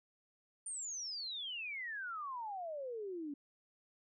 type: exponential sweep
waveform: sine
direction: down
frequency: 9130 to 277.2 Hz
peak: -40 dBFS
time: 0.66-3.34 s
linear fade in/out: 5 ms
effects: none